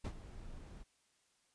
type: noise with ADSR envelope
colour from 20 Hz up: brown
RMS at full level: -36 dBFS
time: 0.04-0.84 s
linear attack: 10 ms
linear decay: 70 ms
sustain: -14 dB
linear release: 27 ms
effects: white hiss -75 dBFS RMS until 1.54 s + resampled to 22050 Hz